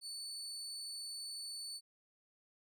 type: tone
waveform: 30% pulse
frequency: 4482 Hz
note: C#8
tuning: 18 cents sharp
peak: -40 dBFS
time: 0.01-1.81 s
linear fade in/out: 50 ms
effects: none